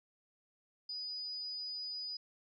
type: tone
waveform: sine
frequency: 4953 Hz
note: D#8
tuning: 9 cents flat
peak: -39 dBFS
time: 0.89-2.17 s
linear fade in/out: 5 ms
effects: none